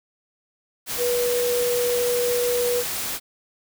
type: tone in noise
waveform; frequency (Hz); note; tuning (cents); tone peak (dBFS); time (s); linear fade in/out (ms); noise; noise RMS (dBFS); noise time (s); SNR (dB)
sine; 486.3; B4; -27; -20; 0.97-2.84; 50; white; -28; 0.86-3.2; +5
effects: none